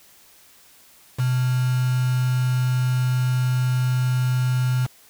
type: tone with quantisation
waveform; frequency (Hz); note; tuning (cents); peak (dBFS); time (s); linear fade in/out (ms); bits
sine; 126.6; B2; +43; -18; 1.18-4.87; 20; 5
effects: white hiss -52 dBFS RMS until 5.09 s